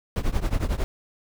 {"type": "noise with tremolo", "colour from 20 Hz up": "brown", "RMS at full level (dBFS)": -20, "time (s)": [0.16, 0.84], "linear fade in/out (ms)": 0, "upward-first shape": "triangle", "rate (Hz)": 11, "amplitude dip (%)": 95, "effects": []}